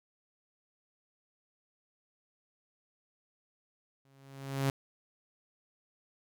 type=tone with exponential growth; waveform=sawtooth; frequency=136.5 Hz; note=C#3; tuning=26 cents flat; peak=-22 dBFS; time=4.05-4.7 s; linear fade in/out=2 ms; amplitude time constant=140 ms; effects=none